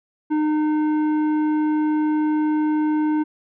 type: tone with tanh clipping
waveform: triangle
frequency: 305.5 Hz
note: D#4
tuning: 32 cents flat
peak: -19 dBFS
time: 0.3-3.24 s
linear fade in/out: 20 ms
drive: 14 dB
effects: none